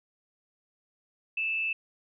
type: tone with frequency modulation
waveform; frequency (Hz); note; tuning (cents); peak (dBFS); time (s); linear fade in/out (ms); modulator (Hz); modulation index
sine; 2637; E7; 0; -27; 1.37-1.73; 5; 172; 0.31
effects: none